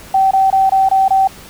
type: tone bursts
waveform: sine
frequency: 771 Hz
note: G5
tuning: 29 cents flat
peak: -8 dBFS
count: 6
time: 0.14-1.275 s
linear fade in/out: 5 ms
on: 170 ms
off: 23 ms
effects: pink hiss -37 dBFS RMS until 1.49 s